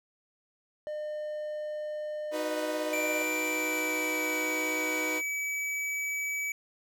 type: tone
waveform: triangle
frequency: 605 Hz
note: D#5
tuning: 49 cents flat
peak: -31 dBFS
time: 0.87-3.22 s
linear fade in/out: 0 ms
type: chord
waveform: sawtooth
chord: B major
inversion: first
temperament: equal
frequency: 311.1 / 370 / 493.9 Hz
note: D#4 / F#4 / B4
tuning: 0 / 0 / 0 cents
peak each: -31 / -37 / -32 dBFS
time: 2.31-5.22 s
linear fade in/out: 50 ms
type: tone with pitch glide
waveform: square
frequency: 2349 to 2287 Hz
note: D7 to D7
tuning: 0 to -47 cents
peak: -31 dBFS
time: 2.93-6.52 s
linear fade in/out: 2 ms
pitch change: -47 cents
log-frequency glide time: 3.29-4.5 s
effects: none